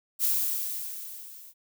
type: noise with level ramp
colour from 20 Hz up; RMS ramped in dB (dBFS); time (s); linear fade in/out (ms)
violet; -23 to -49; 0.19-1.54; 50
effects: none